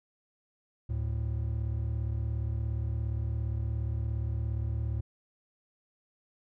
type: tone pair together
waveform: triangle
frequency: 73.42 / 110.64 Hz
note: D2 / A2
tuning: 0 / +10 cents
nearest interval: perfect fifth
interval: 710 cents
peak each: -30 / -30 dBFS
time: 0.89-5.01 s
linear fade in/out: 10 ms
effects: none